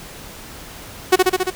sawtooth tone with echo, 370 Hz, F#4, in tune, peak -4 dBFS, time 1.12-1.16 s, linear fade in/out 10 ms, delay 69 ms, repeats 5, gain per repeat -2 dB, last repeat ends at 1.505 s, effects pink hiss -37 dBFS RMS until 1.55 s

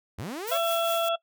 sawtooth linear sweep, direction up, 72 to 591 Hz, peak -29 dBFS, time 0.18-0.58 s, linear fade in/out 10 ms
blue noise with tremolo, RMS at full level -34 dBFS, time 0.47-1.09 s, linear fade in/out 5 ms, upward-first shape triangle, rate 5 Hz, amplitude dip 55%
harmonic tone, 671 Hz, E5, 31 cents sharp, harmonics 1 / 2 / 4 / 5, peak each -25 / -30 / -39 / -33 dBFS, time 0.51-1.16 s, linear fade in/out 10 ms
effects noise-tail reverb RT60 0.1 s tail -20 dB re dry

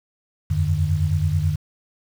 sine tone cluster, 85.4 / 94.7 / 150 Hz, F2 / F#2 / D3, -38 / +41 / +37 cents, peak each -22 dBFS, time 0.5-1.56 s, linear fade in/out 10 ms, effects 7-bit

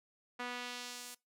sawtooth tone with band-pass filter sweep, 245.4 Hz, B3, 11 cents flat, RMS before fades -44 dBFS, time 0.39-1.15 s, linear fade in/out 10 ms, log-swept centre 1600 to 10000 Hz, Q 0.86, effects noise-tail reverb RT60 0.2 s tail -22 dB re dry

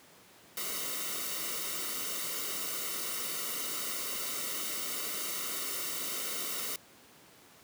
white noise with comb filter, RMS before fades -36 dBFS, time 0.57-6.76 s, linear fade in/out 2 ms, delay 1.2 ms, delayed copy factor -0.75, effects pink hiss -57 dBFS RMS until 7.63 s + high-pass 150 Hz 12 dB/octave

